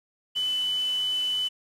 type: tone in noise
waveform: sine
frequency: 3001 Hz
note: F#7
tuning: 24 cents sharp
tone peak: -24 dBFS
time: 0.35-1.49 s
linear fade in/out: 20 ms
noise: white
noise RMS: -42 dBFS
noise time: 0.35-1.49 s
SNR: +15 dB
effects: low-pass 10000 Hz 12 dB/octave